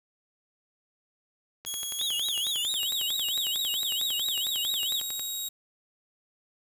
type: click train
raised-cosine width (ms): 0.2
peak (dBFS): -22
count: 40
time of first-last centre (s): 1.65-5.195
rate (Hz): 11
type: tone with pitch glide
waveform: 15% pulse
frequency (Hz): 3322 to 3794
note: G#7 to A#7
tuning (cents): 0 to +30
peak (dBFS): -25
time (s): 1.66-5.49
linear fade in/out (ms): 10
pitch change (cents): +230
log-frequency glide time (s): 2.5-2.82
type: tone with vibrato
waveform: triangle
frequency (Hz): 3300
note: G#7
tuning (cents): -12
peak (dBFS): -27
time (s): 1.99-5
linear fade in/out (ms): 0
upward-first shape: sine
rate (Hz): 4.5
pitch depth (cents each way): 270
effects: 8-bit